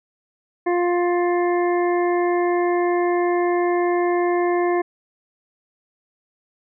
harmonic tone, 351.4 Hz, F4, 11 cents sharp, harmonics 1 / 2 / 3 / 5 / 6, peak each -18 / -24 / -28 / -32 / -34 dBFS, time 0.66-4.82 s, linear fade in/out 10 ms, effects none

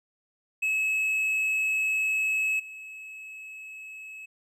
triangle tone with level steps, 2581 Hz, E7, 37 cents flat, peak -22 / -38 dBFS, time 0.62-4.26 s, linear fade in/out 10 ms, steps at 2.59 s, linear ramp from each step 10 ms, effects none

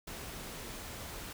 pink noise, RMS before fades -44 dBFS, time 0.07-1.33 s, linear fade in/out 5 ms, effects none

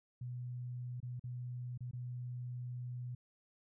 sine tone with dropouts, 123.47 Hz, B2, in tune, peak -40 dBFS, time 0.21-3.15 s, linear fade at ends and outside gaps 5 ms, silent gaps 1.003-1.028 / 1.196-1.239 / 1.777-1.806 / 1.912-1.932 s, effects none

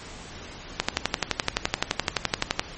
click train, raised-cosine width 0.2 ms, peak -3 dBFS, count 22, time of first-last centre 0.8-2.595 s, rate 11.7 Hz, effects pink hiss -41 dBFS RMS until 2.77 s + MP3 32 kbps

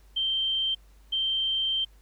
sine tone pair in turn, 3136 / 3136 Hz, G7 / G7, 0 / 0 cents, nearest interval unison, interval 0 cents, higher neither, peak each -24 dBFS, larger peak neither, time 0.16-0.75 / 1.12-1.85 s, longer second, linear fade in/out 10 ms, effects added 50 Hz sine -52 dBFS peak until 2.01 s + pink hiss -64 dBFS RMS until 2.01 s

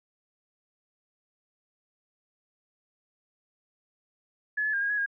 sine tone with pitch steps, 1706 / 1720 / 1610 / 1632 / 1678 / 1627 Hz, G#6 / A6 / G6 / G#6 / G#6 / G#6, +46 / -40 / +46 / -31 / +17 / -36 cents, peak -25 dBFS, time 4.57-5.062 s, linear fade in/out 10 ms, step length 82 ms, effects none

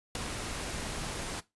pink noise with ADSR envelope, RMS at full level -30 dBFS, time 0.15-1.41 s, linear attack 3 ms, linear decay 6 ms, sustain -7 dB, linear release 19 ms, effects noise-tail reverb RT60 0.2 s tail -18 dB re dry + resampled to 24000 Hz

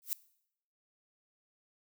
violet noise with exponential growth, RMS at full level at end -30 dBFS, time 0.02-0.13 s, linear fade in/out 0 ms, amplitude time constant 23 ms, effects noise-tail reverb RT60 0.7 s tail -20 dB re dry

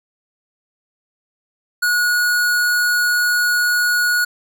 square tone, 1454 Hz, F#6, 31 cents flat, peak -15 dBFS, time 1.82-4.25 s, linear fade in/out 10 ms, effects none

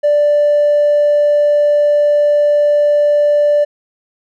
triangle tone, 587.3 Hz, D5, in tune, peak -5 dBFS, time 0.03-3.65 s, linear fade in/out 20 ms, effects tanh soft clip ceiling -5 dBFS

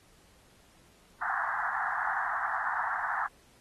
white band-pass noise, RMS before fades -32 dBFS, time 1.21-3.27 s, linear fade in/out 10 ms, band 720 to 1800 Hz, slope 96 dB/octave, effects pink hiss -62 dBFS RMS until 3.6 s + AAC 32 kbps

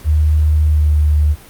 sine tone with pitch glide, 76.5 to 74.93 Hz, D#2 to D2, -29 to +35 cents, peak -9 dBFS, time 0.04-1.36 s, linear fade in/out 50 ms, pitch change -36 cents, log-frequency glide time 0.67-0.92 s, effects pink hiss -40 dBFS RMS until 1.49 s + Opus 48 kbps

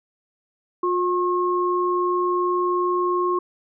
sine tone pair together, 357.3 / 1080 Hz, F4 / C#6, +40 / -45 cents, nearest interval octave + perfect fifth, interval 1915 cents, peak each -21 / -22 dBFS, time 0.83-3.39 s, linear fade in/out 5 ms, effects none

